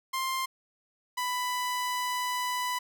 sawtooth tone pair in turn, 1053 / 993.9 Hz, C6 / B5, +11 / +11 cents, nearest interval minor second, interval 100 cents, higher first, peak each -25 dBFS, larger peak neither, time 0.13-0.46 / 1.17-2.79 s, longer second, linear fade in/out 10 ms, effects none

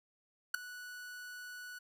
45% pulse tone with ADSR envelope, 1476 Hz, F#6, 5 cents flat, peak -25 dBFS, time 0.54-1.79 s, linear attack 6 ms, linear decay 4 ms, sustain -20 dB, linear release 11 ms, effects none

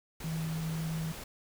sine tone in noise, 160.8 Hz, E3, 43 cents flat, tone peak -32 dBFS, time 0.24-1.12 s, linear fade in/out 5 ms, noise pink, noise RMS -44 dBFS, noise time 0.2-1.24 s, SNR +9 dB, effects none

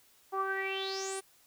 sawtooth tone with low-pass filter sweep, 386.1 Hz, G4, 26 cents flat, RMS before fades -35 dBFS, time 0.32-1.21 s, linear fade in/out 20 ms, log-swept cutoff 940 to 10000 Hz, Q 9.1, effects white hiss -64 dBFS RMS until 1.46 s

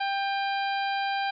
harmonic tone with a mistuned harmonic, 790 Hz, G5, 13 cents sharp, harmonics 1 / 2 / 3 / 4 / 5 / 6, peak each -27 / -33 / -37 / -39 / -41 / -43 dBFS, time 0-1.31 s, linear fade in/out 10 ms, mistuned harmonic 3, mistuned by +29 cents, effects none

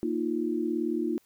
sine chord, Bb suspended fourth, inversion none, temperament equal, 233.1 / 311.1 / 349.2 Hz, Bb3 / Eb4 / F4, 0 / 0 / 0 cents, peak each -32 / -30 / -30 dBFS, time 0.03-1.18 s, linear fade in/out 0 ms, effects white hiss -66 dBFS RMS until 1.25 s

